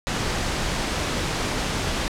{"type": "noise", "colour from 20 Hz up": "pink", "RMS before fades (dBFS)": -25, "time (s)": [0.07, 2.08], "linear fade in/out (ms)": 0, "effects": ["low-pass 7000 Hz 12 dB/octave"]}